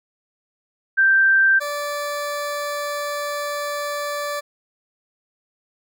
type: tone pair in turn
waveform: sine / 20% pulse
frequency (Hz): 1568 / 582.1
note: G6 / D5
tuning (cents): 0 / -15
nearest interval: octave + perfect fourth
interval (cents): 1715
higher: first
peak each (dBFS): -12 / -19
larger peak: first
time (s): 0.97-1.6 / 1.6-4.41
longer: second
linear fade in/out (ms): 20
effects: none